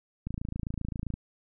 click train, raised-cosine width 5 ms, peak -21 dBFS, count 25, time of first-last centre 0.27-1.14 s, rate 27.6 Hz, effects none

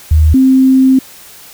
sine tone pair in turn, 77.78 / 262.7 Hz, D#2 / C4, 0 / +7 cents, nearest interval octave + major sixth, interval 2107 cents, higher second, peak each -4 dBFS, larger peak neither, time 0.11-0.34 / 0.34-0.99 s, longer second, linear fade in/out 5 ms, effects white hiss -36 dBFS RMS until 1.53 s

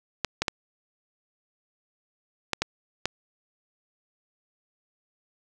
clicks, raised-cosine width 0.2 ms, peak -7 dBFS, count 6, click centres 0.247 / 0.42 / 0.482 / 2.533 / 2.62 / 3.056 s, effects none

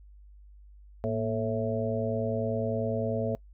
harmonic tone with a mistuned harmonic, 110 Hz, A2, in tune, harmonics 1 / 2 / 4 / 5 / 6, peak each -33 / -33 / -33 / -33 / -33 dBFS, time 1.04-3.35 s, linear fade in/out 0 ms, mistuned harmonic 2, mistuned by +100 cents, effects noise-tail reverb RT60 0.1 s tail -25 dB re dry + added 50 Hz sine -49 dBFS peak until 3.53 s

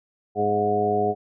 harmonic tone with a mistuned harmonic, 103.83 Hz, G#2, in tune, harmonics 1 / 2 / 3 / 4 / 5 / 6 / 7, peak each -33 / -30 / -33 / -23 / -34 / -30 / -23 dBFS, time 0.35-1.15 s, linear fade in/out 50 ms, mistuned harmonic 6, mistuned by +30 cents, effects none

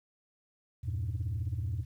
sine chord, E diminished, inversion none, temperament equal, 82.41 / 98 / 116.54 Hz, E2 / G2 / Bb2, 0 / 0 / 0 cents, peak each -34 dBFS, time 0.83-1.85 s, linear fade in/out 20 ms, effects tanh soft clip ceiling -27 dBFS + 11-bit

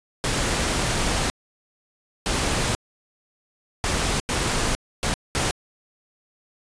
pink noise bursts at uneven times, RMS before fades -23 dBFS, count 6, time 0.24-1.3 / 2.26-2.75 / 3.84-4.2 / 4.29-4.75 / 5.03-5.14 / 5.35-5.51 s, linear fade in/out 0 ms, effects resampled to 22050 Hz

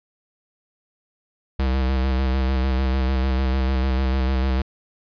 square tone with vibrato, 65.41 Hz, C2, in tune, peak -19 dBFS, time 1.59-4.62 s, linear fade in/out 5 ms, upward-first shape square, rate 6.7 Hz, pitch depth 32 cents each way, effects resampled to 11025 Hz

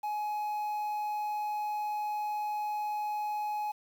triangle tone with quantisation, 841 Hz, G#5, 22 cents sharp, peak -29 dBFS, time 0.03-3.72 s, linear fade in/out 10 ms, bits 9, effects none

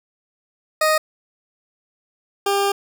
20% pulse tone pair in turn, 622.3 / 399.2 Hz, D#5 / G4, 0 / +32 cents, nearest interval minor sixth, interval 768 cents, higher first, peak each -10 / -12 dBFS, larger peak first, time 0.81-0.98 / 2.46-2.72 s, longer second, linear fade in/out 5 ms, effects none

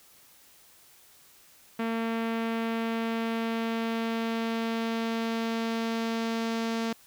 sawtooth tone with low-pass filter sweep, 227.5 Hz, A#3, 42 cents flat, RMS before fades -30 dBFS, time 1.79-6.93 s, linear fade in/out 5 ms, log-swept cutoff 2500 to 5300 Hz, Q 1.1, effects white hiss -57 dBFS RMS until 7.06 s

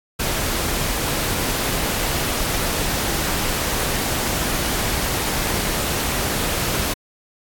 pink noise, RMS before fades -22 dBFS, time 0.19-6.94 s, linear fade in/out 10 ms, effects AAC 64 kbps

